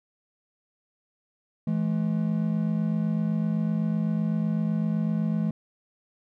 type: tone pair together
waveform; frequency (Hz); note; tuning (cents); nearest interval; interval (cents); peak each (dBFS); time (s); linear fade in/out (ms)
triangle; 165.3 / 213.2; E3 / G#3; +5 / +46; major third; 441; -24; 1.67-5.51; 5
effects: none